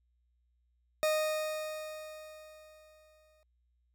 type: tone with exponential decay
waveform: 40% pulse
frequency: 619 Hz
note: D#5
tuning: 9 cents flat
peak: -25 dBFS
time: 1.03-3.43 s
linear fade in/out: 0 ms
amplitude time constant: 520 ms
effects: added 60 Hz sine -70 dBFS peak until 3.94 s